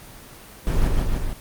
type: noise with echo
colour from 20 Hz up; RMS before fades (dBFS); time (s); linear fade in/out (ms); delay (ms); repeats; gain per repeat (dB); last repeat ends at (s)
brown; -19; 0.67-0.88; 0; 150; 3; -2; 1.33
effects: pink hiss -43 dBFS RMS until 1.4 s + Opus 24 kbps